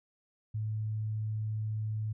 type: tone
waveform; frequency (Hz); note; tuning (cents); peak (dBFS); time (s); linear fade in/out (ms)
sine; 108.2; A2; -29; -31; 0.54-2.13; 10
effects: none